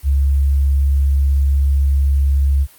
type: tone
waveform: sine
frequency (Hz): 69.3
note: C#2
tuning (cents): 0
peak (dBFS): -11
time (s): 0.03-2.67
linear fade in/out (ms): 50
effects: white hiss -46 dBFS RMS until 2.78 s + Opus 32 kbps